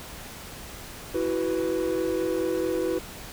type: chord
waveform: triangle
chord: E suspended second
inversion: none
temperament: equal with one note detuned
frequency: 329.6 / 374.1 / 493.9 Hz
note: E4 / F#4 / B4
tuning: 0 / +19 / 0 cents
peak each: -26 dBFS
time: 1.14-2.99 s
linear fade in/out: 10 ms
effects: tanh soft clip ceiling -14 dBFS + pink hiss -41 dBFS RMS until 3.32 s